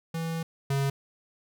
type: tone pair in turn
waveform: square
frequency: 164.2 / 138.08 Hz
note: E3 / C#3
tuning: -6 / -6 cents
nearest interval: minor third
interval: 300 cents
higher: first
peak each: -30 / -25 dBFS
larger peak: second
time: 0.14-0.43 / 0.7-0.9 s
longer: first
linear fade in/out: 5 ms
effects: none